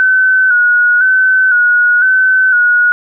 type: tone with vibrato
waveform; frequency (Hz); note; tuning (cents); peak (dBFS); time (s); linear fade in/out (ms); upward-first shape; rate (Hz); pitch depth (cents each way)
sine; 1487; F#6; +8; -6; 0-2.92; 0; square; 0.99; 40
effects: none